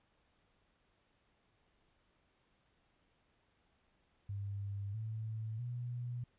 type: tone with pitch steps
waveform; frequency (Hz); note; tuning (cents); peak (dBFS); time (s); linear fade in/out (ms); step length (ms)
sine; 100 / 110.32 / 121.7; G2 / A2 / B2; +35 / +5 / -25; -38; 4.29-6.24; 5; 650
effects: pink hiss -75 dBFS RMS until 6.38 s + resampled to 8000 Hz